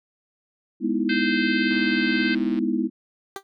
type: chord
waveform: sine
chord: E major seventh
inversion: first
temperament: equal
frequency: 207.7 / 246.9 / 311.1 / 329.6 Hz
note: G#3 / B3 / D#4 / E4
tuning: 0 / 0 / 0 / 0 cents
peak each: -27 / -25 / -27 / -26 dBFS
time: 0.8-2.9 s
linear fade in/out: 50 ms
type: harmonic tone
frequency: 519 Hz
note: C5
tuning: 14 cents flat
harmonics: 3 / 4 / 5 / 6 / 7 / 8 / 9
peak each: -26 / -30 / -31 / -35 / -38 / -37 / -37 dBFS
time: 1.09-2.35 s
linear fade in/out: 5 ms
type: click train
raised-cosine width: 0.3 ms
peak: -26 dBFS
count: 117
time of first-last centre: 1.71-2.589 s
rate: 132 Hz
type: tone with exponential decay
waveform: 15% pulse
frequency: 392 Hz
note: G4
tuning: in tune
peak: -21 dBFS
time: 3.36-3.43 s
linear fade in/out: 1 ms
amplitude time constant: 15 ms
effects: none